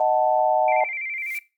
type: chord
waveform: sine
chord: D# diminished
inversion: none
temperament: equal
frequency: 622.3 / 740 / 880 Hz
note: D#5 / F#5 / A5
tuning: 0 / 0 / 0 cents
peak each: -21 / -20 / -22 dBFS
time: 0-0.84 s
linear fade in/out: 2 ms
type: tone with vibrato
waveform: sine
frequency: 2211 Hz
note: C#7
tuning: 5 cents flat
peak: -27 dBFS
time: 0.68-1.39 s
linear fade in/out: 2 ms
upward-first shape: square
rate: 12 Hz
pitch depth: 94 cents each way
type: noise with exponential growth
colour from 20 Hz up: blue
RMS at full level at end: -37 dBFS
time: 1.1-1.38 s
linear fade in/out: 2 ms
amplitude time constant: 60 ms
effects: noise-tail reverb RT60 0.3 s tail -20 dB re dry + Opus 24 kbps